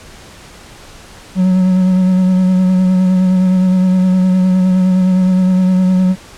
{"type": "tone with vibrato", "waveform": "triangle", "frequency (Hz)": 185, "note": "F#3", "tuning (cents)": 0, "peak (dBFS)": -6, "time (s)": [1.35, 6.16], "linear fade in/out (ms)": 50, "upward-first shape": "sine", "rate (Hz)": 9.7, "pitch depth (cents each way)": 23, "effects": ["pink hiss -37 dBFS RMS until 6.37 s", "low-pass 9000 Hz 12 dB/octave"]}